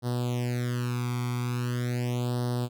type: tone with flanger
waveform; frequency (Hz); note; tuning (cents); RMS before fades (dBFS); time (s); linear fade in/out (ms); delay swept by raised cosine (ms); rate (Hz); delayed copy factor
sawtooth; 122.4; B2; -15; -29; 0.02-2.69; 50; 0.21 to 0.88; 0.41; +1
effects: none